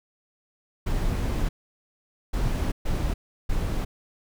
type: noise bursts at uneven times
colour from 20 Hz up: brown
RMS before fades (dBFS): -25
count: 4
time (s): 0.86-1.49 / 2.33-2.72 / 2.85-3.14 / 3.49-3.85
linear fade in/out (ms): 10
effects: none